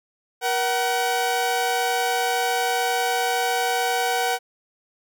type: tone pair together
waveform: sawtooth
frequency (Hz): 476 / 755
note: A#4 / F#5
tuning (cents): +36 / +35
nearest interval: minor sixth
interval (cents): 799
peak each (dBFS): -22 / -18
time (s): 0.41-4.39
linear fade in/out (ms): 50
effects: none